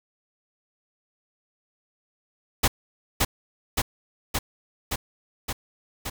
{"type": "noise with echo", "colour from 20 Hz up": "pink", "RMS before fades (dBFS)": -19, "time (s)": [2.63, 2.68], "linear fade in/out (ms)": 10, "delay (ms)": 570, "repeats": 6, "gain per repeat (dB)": -2, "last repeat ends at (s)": 6.1, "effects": []}